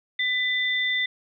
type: tone pair together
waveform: sine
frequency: 2000 / 3564 Hz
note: B6 / A7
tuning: +21 / +22 cents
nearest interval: minor seventh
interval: 1001 cents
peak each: -23 / -27 dBFS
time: 0.19-1.06 s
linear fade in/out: 5 ms
effects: none